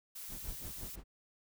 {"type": "noise", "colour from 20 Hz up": "blue", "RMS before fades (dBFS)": -46, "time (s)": [0.15, 0.96], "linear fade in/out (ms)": 10}
{"type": "noise with tremolo", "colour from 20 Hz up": "brown", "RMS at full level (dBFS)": -44, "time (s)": [0.28, 1.04], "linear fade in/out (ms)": 50, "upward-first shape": "sine", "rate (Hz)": 5.9, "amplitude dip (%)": 95}
{"effects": []}